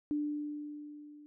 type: tone with level ramp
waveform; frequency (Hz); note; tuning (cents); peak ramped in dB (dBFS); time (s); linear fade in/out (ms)
sine; 296; D4; +14; -29 to -51; 0.11-1.26; 0
effects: none